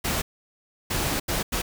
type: noise bursts at uneven times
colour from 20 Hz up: pink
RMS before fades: -26 dBFS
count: 4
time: 0.04-0.22 / 0.9-1.2 / 1.28-1.43 / 1.52-1.62 s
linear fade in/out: 10 ms
effects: none